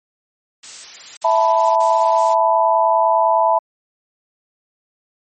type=noise bursts; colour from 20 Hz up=blue; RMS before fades=-30 dBFS; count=3; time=0.63-2.34 s; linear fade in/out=5 ms; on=540 ms; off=45 ms
type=chord; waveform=sine; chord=E suspended fourth; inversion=none; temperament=just; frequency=659.3 / 879 / 988.9 Hz; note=E5 / A5 / B5; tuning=0 / -2 / +2 cents; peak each=-16 dBFS; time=1.24-3.59 s; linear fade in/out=10 ms
effects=MP3 32 kbps